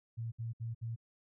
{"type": "tone bursts", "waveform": "sine", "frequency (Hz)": 114.9, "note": "A#2", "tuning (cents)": -25, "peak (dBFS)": -36, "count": 4, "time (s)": [0.17, 0.962], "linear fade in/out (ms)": 20, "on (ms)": 150, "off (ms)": 64, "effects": []}